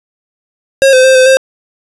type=tone with pitch steps; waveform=square; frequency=541 / 515 / 525 / 515 / 529 Hz; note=C#5 / C5 / C5 / C5 / C5; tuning=-42 / -28 / +6 / -28 / +19 cents; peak=-4 dBFS; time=0.82-1.37 s; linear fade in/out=0 ms; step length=110 ms; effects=resampled to 24000 Hz + 7-bit